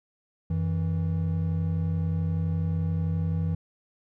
triangle tone pair together, 90.99 / 162.6 Hz, F#2 / E3, -28 / -23 cents, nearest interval minor seventh, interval 1005 cents, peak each -25 dBFS, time 0.5-3.55 s, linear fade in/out 5 ms, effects none

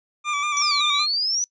25% pulse tone with vibrato, 1174.7 Hz, D6, in tune, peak -18 dBFS, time 0.24-1.07 s, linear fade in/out 50 ms, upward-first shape square, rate 5.3 Hz, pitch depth 34 cents each way
sine exponential two-way sweep, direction down then up, 6000 to 3520 to 6000 Hz, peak -20 dBFS, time 0.57-1.44 s, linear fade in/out 0 ms, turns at 0.86 s
effects noise-tail reverb RT60 0.1 s tail -23 dB re dry + resampled to 16000 Hz

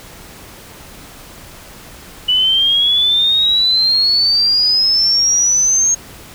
sine exponential sweep, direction up, 2960 to 6520 Hz, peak -10 dBFS, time 2.28-5.95 s, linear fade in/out 10 ms, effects pink hiss -37 dBFS RMS until 6.34 s

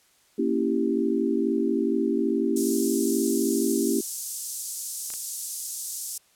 sine chord, A# diminished seventh, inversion none, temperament equal, 233.1 / 277.2 / 329.6 / 392 Hz, A#3 / C#4 / E4 / G4, 0 / 0 / 0 / 0 cents, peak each -27 dBFS, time 0.38-4.01 s, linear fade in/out 10 ms
pink high-pass noise, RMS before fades -31 dBFS, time 2.56-6.18 s, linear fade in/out 5 ms, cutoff 6400 Hz, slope 24 dB/octave
clicks, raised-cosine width 0.2 ms, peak -25 / -25 dBFS, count 2, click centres 5.103 / 5.138 s
effects white hiss -62 dBFS RMS until 6.35 s + low-pass 12000 Hz 12 dB/octave

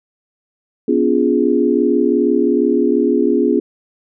sine chord, B diminished seventh, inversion none, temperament equal with one note detuned, 246.9 / 286.5 / 349.2 / 415.3 Hz, B3 / D4 / F4 / Ab4, 0 / -43 / 0 / 0 cents, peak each -17 dBFS, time 0.88-3.6 s, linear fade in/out 5 ms, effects none

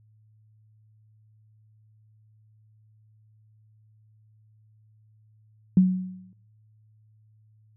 sine tone with exponential decay, 185 Hz, F#3, in tune, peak -11 dBFS, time 5.77-6.33 s, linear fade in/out 2 ms, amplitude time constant 120 ms, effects noise-tail reverb RT60 0.5 s tail -20 dB re dry + added 108 Hz sine -56 dBFS peak until 7.76 s

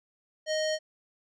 square tone with low-pass filter, 622.3 Hz, D#5, in tune, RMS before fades -29 dBFS, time 0.46-0.79 s, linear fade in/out 50 ms, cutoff 5500 Hz, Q 2.3, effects none

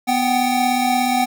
square tone cluster, 248.5 / 749 / 786 Hz, B3 / F#5 / G5, +11 / +21 / +4 cents, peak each -21 dBFS, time 0.07-1.26 s, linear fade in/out 20 ms, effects none

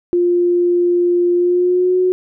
sine tone with pitch glide, 351.1 to 366.9 Hz, F4 to F#4, +9 to -15 cents, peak -11 dBFS, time 0.13-2.12 s, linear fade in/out 0 ms, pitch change +76 cents, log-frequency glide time 1.35-1.98 s, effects none

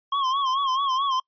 square tone with vibrato, 1077 Hz, C6, 50 cents sharp, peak -22 dBFS, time 0.12-1.2 s, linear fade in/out 5 ms, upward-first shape sine, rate 4.6 Hz, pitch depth 85 cents each way, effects noise-tail reverb RT60 0.1 s tail -26 dB re dry + resampled to 11025 Hz

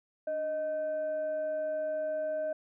sine tone with frequency modulation, 622.3 Hz, D#5, in tune, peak -30 dBFS, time 0.27-2.53 s, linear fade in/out 5 ms, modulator 914 Hz, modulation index 0.24, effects none

